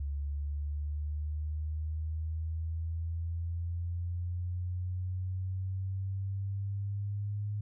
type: exponential sweep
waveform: sine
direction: up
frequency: 70.8 to 104.1 Hz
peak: -32 dBFS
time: 0-7.61 s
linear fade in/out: 5 ms
effects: none